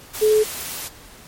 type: tone in noise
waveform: sine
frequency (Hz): 429.6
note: A4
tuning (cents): -41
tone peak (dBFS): -12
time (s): 0.21-0.44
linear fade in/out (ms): 20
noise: white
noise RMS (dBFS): -30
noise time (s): 0.13-0.89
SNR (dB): +15
effects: pink hiss -44 dBFS RMS until 1.27 s + MP3 64 kbps